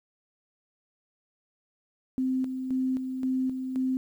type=tone with tremolo; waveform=sine; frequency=259.5 Hz; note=C4; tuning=14 cents flat; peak=-24 dBFS; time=2.18-3.97 s; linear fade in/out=0 ms; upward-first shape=square; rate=1.9 Hz; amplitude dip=50%; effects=10-bit